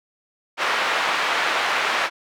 pink band-pass noise, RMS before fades -22 dBFS, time 0.57-2.1 s, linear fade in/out 50 ms, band 920 to 2600 Hz, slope 12 dB/octave, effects none

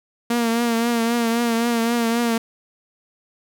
sawtooth tone with vibrato, 233.1 Hz, A#3, in tune, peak -14 dBFS, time 0.3-2.38 s, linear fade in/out 5 ms, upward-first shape triangle, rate 3.8 Hz, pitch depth 51 cents each way, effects none

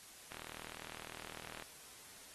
click train, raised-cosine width 0.3 ms, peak -30 dBFS, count 53, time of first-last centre 0.32-1.623 s, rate 39.9 Hz, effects white hiss -56 dBFS RMS until 2.34 s + AAC 32 kbps

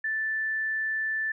sine tone, 1760 Hz, A6, in tune, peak -26 dBFS, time 0.04-1.32 s, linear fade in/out 5 ms, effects none

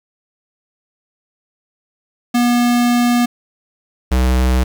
square tone pair in turn, 241.5 / 63.41 Hz, B3 / B1, -39 / +46 cents, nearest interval octave + major seventh, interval 2315 cents, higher first, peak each -12 dBFS, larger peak neither, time 2.34-3.26 / 4.11-4.64 s, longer first, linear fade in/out 10 ms, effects 8-bit

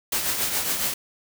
white noise with tremolo, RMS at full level -23 dBFS, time 0.12-0.94 s, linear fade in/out 5 ms, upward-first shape triangle, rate 7.2 Hz, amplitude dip 55%, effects none

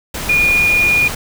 sine tone in noise, 2436 Hz, D#7, 37 cents flat, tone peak -10 dBFS, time 0.29-1.08 s, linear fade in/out 5 ms, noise pink, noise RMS -23 dBFS, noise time 0.14-1.15 s, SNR +10 dB, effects none

